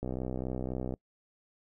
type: click train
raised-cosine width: 2 ms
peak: -22 dBFS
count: 59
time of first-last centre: 0.03-0.939 s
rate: 63.8 Hz
effects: noise-tail reverb RT60 0.1 s tail -25 dB re dry